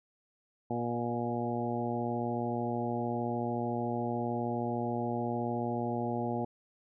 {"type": "harmonic tone with a mistuned harmonic", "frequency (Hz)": 119.1, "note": "A#2", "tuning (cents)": 38, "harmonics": [1, 2, 3, 4, 5, 6, 7], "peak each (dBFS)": [-38, -35, -38, -40, -41, -39, -39], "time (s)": [0.7, 6.45], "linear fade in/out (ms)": 5, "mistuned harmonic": 5, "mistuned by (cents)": 17, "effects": []}